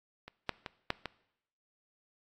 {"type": "clicks", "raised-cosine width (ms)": 0.3, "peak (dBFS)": [-29, -14, -22, -13, -20], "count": 5, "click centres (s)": [0.28, 0.493, 0.662, 0.904, 1.057], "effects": ["noise-tail reverb RT60 0.8 s tail -20 dB re dry", "AAC 64 kbps"]}